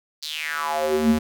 square tone with high-pass filter sweep, 77.1 Hz, D#2, 15 cents flat, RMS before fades -23 dBFS, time 0.22-1.19 s, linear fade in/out 10 ms, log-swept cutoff 4600 to 160 Hz, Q 5.3, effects none

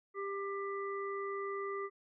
harmonic tone, 396.4 Hz, G4, 19 cents sharp, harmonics 1 / 3 / 5, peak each -38 / -41 / -47 dBFS, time 0.14-1.9 s, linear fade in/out 50 ms, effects none

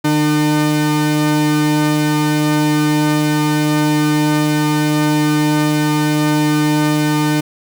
45% pulse tone pair together, 151.2 / 301.6 Hz, D#3 / D4, -49 / +46 cents, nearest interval octave, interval 1195 cents, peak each -17 / -14 dBFS, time 0.04-7.41 s, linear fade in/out 10 ms, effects none

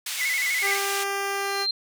pink band-pass noise, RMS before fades -31 dBFS, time 0.06-1.04 s, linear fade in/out 5 ms, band 2400 to 14000 Hz, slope 12 dB/octave
sine tone with vibrato, 2093 Hz, C7, in tune, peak -23 dBFS, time 0.17-0.79 s, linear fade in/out 50 ms, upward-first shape square, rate 12 Hz, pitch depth 73 cents each way
10% pulse tone, 396.8 Hz, G4, 21 cents sharp, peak -17 dBFS, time 0.61-1.67 s, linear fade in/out 50 ms
sine tone with exponential growth, 4163 Hz, C8, 10 cents flat, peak -20 dBFS, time 1.25-1.71 s, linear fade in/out 5 ms, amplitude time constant 99 ms
effects none

